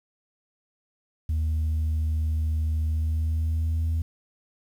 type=tone with pitch glide; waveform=sine; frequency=78.4 to 81.07 Hz; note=D#2 to E2; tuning=+14 to -28 cents; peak=-20 dBFS; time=1.29-4.02 s; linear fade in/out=5 ms; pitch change=+58 cents; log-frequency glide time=2.85-3.87 s; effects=tanh soft clip ceiling -21 dBFS + 9-bit